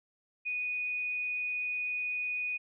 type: tone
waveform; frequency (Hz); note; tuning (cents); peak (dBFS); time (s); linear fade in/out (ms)
sine; 2477; D#7; -8; -31; 0.45-2.58; 20
effects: none